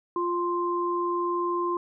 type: tone pair together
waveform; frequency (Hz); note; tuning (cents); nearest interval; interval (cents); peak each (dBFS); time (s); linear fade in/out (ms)
sine; 349.5 / 1046.5; F4 / C6; +1 / 0; octave + perfect fifth; 1899; -27; 0.16-1.77; 2
effects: none